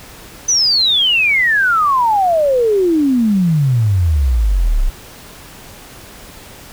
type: exponential sweep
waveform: sine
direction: down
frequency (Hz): 6160 to 30.87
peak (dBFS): -10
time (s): 0.48-4.9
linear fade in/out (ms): 10
effects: pink hiss -37 dBFS RMS until 6.72 s